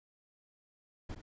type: noise with echo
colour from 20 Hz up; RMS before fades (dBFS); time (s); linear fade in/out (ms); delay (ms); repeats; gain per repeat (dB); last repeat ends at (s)
brown; -41; 1.09-1.15; 10; 67; 1; -9; 1.217
effects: resampled to 16000 Hz